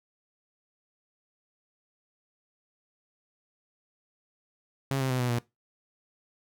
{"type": "tone with pitch steps", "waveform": "sawtooth", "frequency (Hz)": [136.3, 131.89, 127.61, 123.48, 119.48], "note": ["C#3", "C3", "C3", "B2", "A#2"], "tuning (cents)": [-29, 14, -43, 0, 43], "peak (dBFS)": -22, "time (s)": [4.91, 5.385], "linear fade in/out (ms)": 0, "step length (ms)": 95, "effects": ["noise-tail reverb RT60 0.2 s tail -20 dB re dry"]}